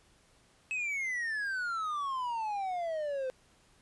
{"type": "exponential sweep", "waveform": "triangle", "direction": "down", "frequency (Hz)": [2598, 509], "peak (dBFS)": -30, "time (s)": [0.71, 3.3], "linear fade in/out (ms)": 0, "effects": ["pink hiss -65 dBFS RMS until 3.81 s", "resampled to 24000 Hz"]}